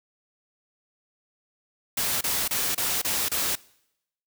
white noise bursts, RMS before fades -26 dBFS, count 6, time 1.97-3.555 s, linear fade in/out 5 ms, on 240 ms, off 29 ms, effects noise-tail reverb RT60 0.8 s tail -23 dB re dry

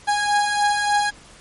30% pulse beating tone pair, 822 / 825.4 Hz, G#5 / G#5, -18 / -11 cents, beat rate 3.4 Hz, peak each -21 / -16 dBFS, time 0.07-1.11 s, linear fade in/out 20 ms, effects pink hiss -46 dBFS RMS until 1.4 s + MP3 48 kbps

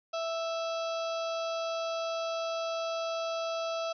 harmonic tone with a mistuned harmonic, 659.3 Hz, E5, in tune, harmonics 1 / 2 / 4 / 5 / 6 / 7 / 8 / 9, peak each -32 / -38 / -44 / -46 / -48 / -49 / -50 / -51 dBFS, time 0.13-3.93 s, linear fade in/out 10 ms, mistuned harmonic 8, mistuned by -45 cents, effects none

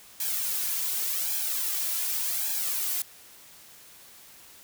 blue noise with flanger, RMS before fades -29 dBFS, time 0.2-3.02 s, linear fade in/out 2 ms, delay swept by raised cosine 1.2 to 3 ms, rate 0.87 Hz, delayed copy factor +0.8, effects white hiss -51 dBFS RMS until 4.63 s

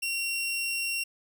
sawtooth tone, 2743 Hz, F7, 32 cents flat, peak -25 dBFS, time 0.02-1.04 s, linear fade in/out 10 ms, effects none

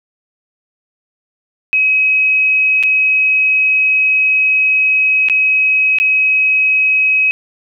sine tone with dropouts, 2545 Hz, D#7, 39 cents sharp, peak -9 dBFS, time 1.73-7.31 s, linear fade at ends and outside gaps 0 ms, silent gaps 2.828-2.835 / 5.286-5.298 / 5.986-6 s, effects none

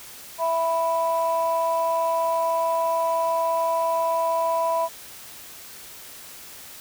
sine tone pair together, 661.6 / 987.8 Hz, E5 / B5, +6 / 0 cents, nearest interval perfect fifth, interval 694 cents, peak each -22 dBFS, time 0.38-4.89 s, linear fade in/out 50 ms, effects tanh soft clip ceiling -14 dBFS + white hiss -42 dBFS RMS until 6.8 s

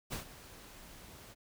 pink noise with ADSR envelope, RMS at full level -38 dBFS, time 0.1-1.35 s, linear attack 32 ms, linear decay 110 ms, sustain -15 dB, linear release 33 ms, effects none

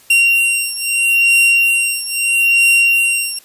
45% pulse beating tone pair, 2757 / 2757.77 Hz, F7 / F7, -23 / -22 cents, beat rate 0.77 Hz, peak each -14 dBFS, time 0.1-3.39 s, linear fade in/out 5 ms, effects white hiss -46 dBFS RMS until 3.44 s + resampled to 32000 Hz

